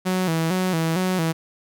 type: tone with vibrato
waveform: sawtooth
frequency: 173.6 Hz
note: F3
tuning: 10 cents flat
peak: -16 dBFS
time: 0.05-1.33 s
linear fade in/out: 20 ms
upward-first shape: square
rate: 2.2 Hz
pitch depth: 110 cents each way
effects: none